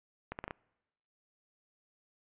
accelerating click train, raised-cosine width 0.5 ms, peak -23 dBFS, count 5, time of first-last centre 0.32-0.509 s, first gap 69 ms, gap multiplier 0.75, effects noise-tail reverb RT60 1.0 s tail -26 dB re dry + resampled to 8000 Hz

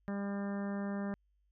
harmonic tone, 200 Hz, G3, 35 cents sharp, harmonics 1 / 2 / 3 / 4 / 5 / 6 / 7 / 8 / 9, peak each -35 / -46 / -45 / -51 / -53 / -52 / -56 / -52 / -54 dBFS, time 0.08-1.14 s, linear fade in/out 0 ms, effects added 50 Hz sine -70 dBFS peak until 1.51 s

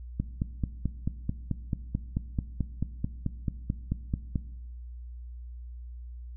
click train, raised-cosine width 5 ms, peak -15 dBFS, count 20, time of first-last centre 0.2-4.358 s, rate 4.57 Hz, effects noise-tail reverb RT60 1.0 s tail -17 dB re dry + added 60 Hz sine -39 dBFS peak until 6.36 s

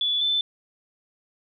sine tone pair in turn, 3443 / 3523 Hz, A7 / A7, -38 / +1 cents, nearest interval unison, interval 39 cents, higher second, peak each -21 / -20 dBFS, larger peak second, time 0.01-0.21 / 0.21-0.41 s, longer neither, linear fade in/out 2 ms, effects none

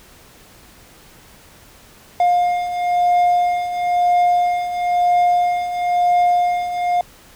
triangle beating tone pair, 708 / 709 Hz, F5 / F5, +23 / +26 cents, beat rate 1 Hz, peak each -19 / -13 dBFS, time 2.2-7.01 s, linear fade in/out 2 ms, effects pink hiss -46 dBFS RMS until 7.35 s

